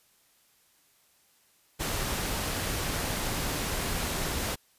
pink noise, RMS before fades -31 dBFS, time 1.79-4.56 s, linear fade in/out 20 ms, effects white hiss -65 dBFS RMS until 4.78 s + resampled to 32000 Hz

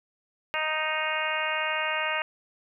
harmonic tone, 311.1 Hz, D#4, in tune, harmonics 2 / 3 / 4 / 5 / 6 / 7 / 8 / 9, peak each -34 / -34 / -34 / -34 / -34 / -34 / -34 / -34 dBFS, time 0.54-2.22 s, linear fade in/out 0 ms, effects none

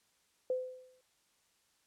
sine tone with exponential decay, 510 Hz, C5, 44 cents flat, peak -28 dBFS, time 0.5-1.01 s, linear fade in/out 2 ms, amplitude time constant 110 ms, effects white hiss -73 dBFS RMS until 1.86 s + low-pass 10000 Hz 12 dB/octave

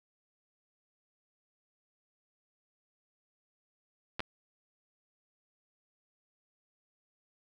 clicks, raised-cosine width 0.3 ms, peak -18 dBFS, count 2, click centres 4.195 / 4.204 s, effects none

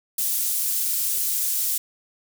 pink high-pass noise, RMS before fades -24 dBFS, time 0.18-1.78 s, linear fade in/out 5 ms, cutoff 9800 Hz, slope 12 dB/octave, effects none

